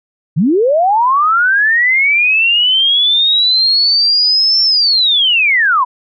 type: linear two-way sweep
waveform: sine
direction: up then down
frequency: 130.81 to 5410 to 946 Hz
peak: -8 dBFS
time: 0.36-5.85 s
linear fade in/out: 20 ms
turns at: 4.63 s
effects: none